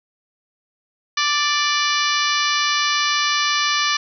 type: harmonic tone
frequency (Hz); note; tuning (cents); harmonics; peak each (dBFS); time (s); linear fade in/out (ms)
587.3; D5; 0; 2 / 3 / 4 / 5 / 6 / 7 / 8 / 9 / 10; -22 / -24 / -25 / -26 / -27 / -27 / -28 / -29 / -29; 1.17-3.97; 5
effects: none